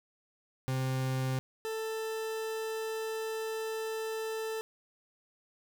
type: tone pair in turn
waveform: 40% pulse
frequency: 130.81 / 442.3 Hz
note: C3 / A4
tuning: 0 / +9 cents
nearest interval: octave + major sixth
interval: 2109 cents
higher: second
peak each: -29 / -33 dBFS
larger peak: first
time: 0.68-1.39 / 1.65-4.61 s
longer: second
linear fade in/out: 0 ms
effects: 10-bit